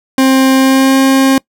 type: tone with pitch glide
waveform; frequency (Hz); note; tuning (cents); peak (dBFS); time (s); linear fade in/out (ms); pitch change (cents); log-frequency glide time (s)
40% pulse; 264.7 to 267.9; C4 to C4; +20 to +41; -5; 0.18-1.38; 2; +21; 0.55-0.98
effects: noise-tail reverb RT60 0.1 s tail -24 dB re dry